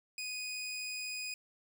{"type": "tone", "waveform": "20% pulse", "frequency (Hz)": 2489, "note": "D#7", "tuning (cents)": 0, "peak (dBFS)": -33, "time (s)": [0.18, 1.34], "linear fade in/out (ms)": 2, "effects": []}